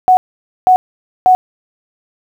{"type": "tone bursts", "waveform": "sine", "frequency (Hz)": 740, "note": "F#5", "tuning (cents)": 0, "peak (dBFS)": -4, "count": 3, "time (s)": [0.08, 1.35], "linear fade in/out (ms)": 0, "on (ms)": 90, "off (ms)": 500, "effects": ["7-bit"]}